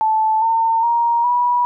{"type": "tone with pitch steps", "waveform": "sine", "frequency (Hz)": [875, 906.4, 938.9, 972.6], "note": ["A5", "A#5", "A#5", "B5"], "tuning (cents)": [-10, -49, 12, -27], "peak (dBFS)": -13, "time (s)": [0.01, 1.65], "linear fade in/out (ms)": 0, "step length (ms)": 410, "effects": []}